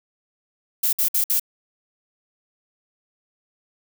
violet noise bursts, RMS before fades -20 dBFS, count 4, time 0.83-1.397 s, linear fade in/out 5 ms, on 99 ms, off 57 ms, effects none

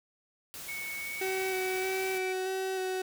white noise, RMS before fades -43 dBFS, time 0.54-2.18 s, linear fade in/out 0 ms
sine tone with pitch glide, 2217 to 2312 Hz, C#7 to D7, 0 to -28 cents, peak -36 dBFS, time 0.68-2.33 s, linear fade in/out 10 ms, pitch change +72 cents, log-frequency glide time 0.93-2.06 s
35% pulse tone with vibrato, 376.8 Hz, F#4, 32 cents sharp, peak -29 dBFS, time 1.21-3.02 s, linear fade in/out 5 ms, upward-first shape square, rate 1.6 Hz, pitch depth 13 cents each way
effects none

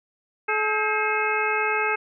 harmonic tone with a mistuned harmonic, 429.1 Hz, A4, 43 cents flat, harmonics 1 / 2 / 3 / 4 / 5 / 6, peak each -28 / -28 / -28 / -28 / -28 / -28 dBFS, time 0.48-1.96 s, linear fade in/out 10 ms, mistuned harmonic 4, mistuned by -120 cents, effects none

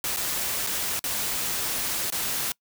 white noise with dropouts, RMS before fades -28 dBFS, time 0.04-2.52 s, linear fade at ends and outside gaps 1 ms, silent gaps 0.163-0.17 / 0.666-0.671 / 0.993-1.04 / 2.102-2.123 s, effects noise-tail reverb RT60 0.1 s tail -25 dB re dry

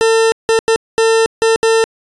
40% pulse tone bursts at uneven times, 450 Hz, A4, 39 cents sharp, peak -8 dBFS, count 6, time 0.01-0.32 / 0.49-0.59 / 0.68-0.76 / 0.98-1.26 / 1.42-1.56 / 1.63-1.84 s, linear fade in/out 0 ms, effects resampled to 22050 Hz

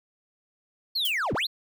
triangle linear two-way sweep, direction down then up, 4447 to 55 to 4447 Hz, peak -23 dBFS, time 0.95-1.47 s, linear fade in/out 10 ms, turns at 1.34 s
violet noise with exponential decay, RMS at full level -27 dBFS, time 1.05-1.19 s, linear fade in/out 2 ms, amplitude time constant 30 ms
effects none

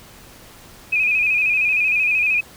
sine tone with vibrato, 2489 Hz, D#7, in tune, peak -15 dBFS, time 0.92-2.41 s, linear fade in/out 10 ms, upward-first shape square, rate 13 Hz, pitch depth 44 cents each way, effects pink hiss -44 dBFS RMS until 2.56 s

